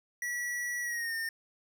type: tone with pitch glide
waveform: square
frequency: 1939 to 1819.6 Hz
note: B6 to A#6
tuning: -32 to -42 cents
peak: -33 dBFS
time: 0.22-1.29 s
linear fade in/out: 2 ms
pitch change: -110 cents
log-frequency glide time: 0.82-1.15 s
effects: none